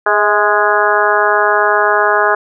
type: harmonic tone with a mistuned harmonic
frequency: 207.7 Hz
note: G#3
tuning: in tune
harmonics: 2 / 3 / 4 / 5 / 6 / 7 / 8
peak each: -17 / -17 / -17 / -17 / -17 / -17 / -17 dBFS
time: 0.06-2.35 s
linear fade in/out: 5 ms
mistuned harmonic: 3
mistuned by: +37 cents
effects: none